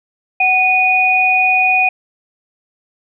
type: tone pair together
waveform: sine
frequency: 746 / 2469 Hz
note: F#5 / D#7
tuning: +14 / -14 cents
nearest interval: octave + major sixth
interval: 2072 cents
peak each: -15 / -11 dBFS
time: 0.4-1.89 s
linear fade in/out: 5 ms
effects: none